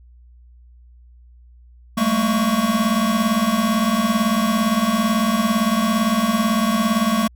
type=tone cluster; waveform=square; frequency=190 / 209.2 / 227 / 1114 Hz; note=F#3 / G#3 / A#3 / C#6; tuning=+46 / +13 / -46 / +8 cents; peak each=-29 / -22 / -20 / -25 dBFS; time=1.97-7.28 s; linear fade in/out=10 ms; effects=added 60 Hz sine -44 dBFS peak until 7.35 s